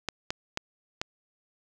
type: clicks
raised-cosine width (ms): 0.2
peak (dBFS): -12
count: 4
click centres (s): 0.087 / 0.305 / 0.574 / 1.015
effects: none